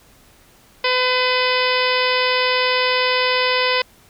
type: harmonic tone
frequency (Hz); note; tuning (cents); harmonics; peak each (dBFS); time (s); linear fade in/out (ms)
505; B4; +39; 1 / 2 / 3 / 4 / 5 / 6 / 7 / 8 / 9 / 10; -21 / -22 / -27 / -23 / -24 / -26 / -28 / -30 / -30 / -27; 0.84-3.82; 5
effects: pink hiss -51 dBFS RMS until 4.09 s